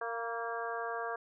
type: harmonic tone with a mistuned harmonic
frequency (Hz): 231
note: A#3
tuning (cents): -16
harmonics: 2 / 3 / 4 / 5 / 6 / 7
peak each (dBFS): -40 / -40 / -44 / -41 / -46 / -42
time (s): 0.01-1.16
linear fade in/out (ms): 5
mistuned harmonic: 4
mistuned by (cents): +34
effects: none